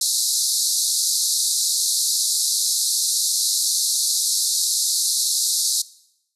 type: band-pass noise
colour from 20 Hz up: pink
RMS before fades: -21 dBFS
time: 0.01-5.82 s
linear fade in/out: 5 ms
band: 3900 to 12000 Hz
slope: 96 dB/octave
effects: noise-tail reverb RT60 0.8 s tail -20 dB re dry